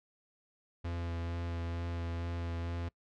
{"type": "tone with vibrato", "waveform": "45% pulse", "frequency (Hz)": 85, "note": "F2", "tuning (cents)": -46, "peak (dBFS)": -35, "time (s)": [0.84, 2.89], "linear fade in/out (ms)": 10, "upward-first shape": "sine", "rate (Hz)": 2.2, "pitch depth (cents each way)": 12, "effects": ["noise-tail reverb RT60 0.1 s tail -24 dB re dry", "low-pass 4000 Hz 12 dB/octave"]}